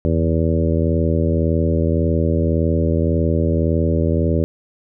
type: harmonic tone with a mistuned harmonic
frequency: 81.8 Hz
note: E2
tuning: 13 cents flat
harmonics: 1 / 2 / 3 / 4 / 5 / 6 / 7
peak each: -18 / -21 / -23 / -24 / -25 / -26 / -26 dBFS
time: 0.05-4.44 s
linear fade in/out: 0 ms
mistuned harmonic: 1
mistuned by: +57 cents
effects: none